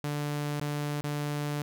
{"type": "tone with dropouts", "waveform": "sawtooth", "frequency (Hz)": 146.83, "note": "D3", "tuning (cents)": 0, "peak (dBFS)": -26, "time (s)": [0.04, 1.62], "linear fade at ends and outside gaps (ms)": 0, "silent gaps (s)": [[0.599, 0.613], [1.01, 1.04]], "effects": []}